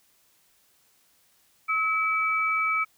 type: tone pair together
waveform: sine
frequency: 1290 / 2299 Hz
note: E6 / D7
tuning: -38 / -37 cents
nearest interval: minor seventh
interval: 1001 cents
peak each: -25 dBFS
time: 1.68-2.85 s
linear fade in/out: 20 ms
effects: white hiss -64 dBFS RMS until 2.97 s